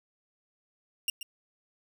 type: tone with echo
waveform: sawtooth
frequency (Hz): 2794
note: F7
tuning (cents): 0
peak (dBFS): -23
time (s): 1.08-1.1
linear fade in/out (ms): 2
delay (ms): 130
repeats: 1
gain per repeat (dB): -11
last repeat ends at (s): 1.23
effects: none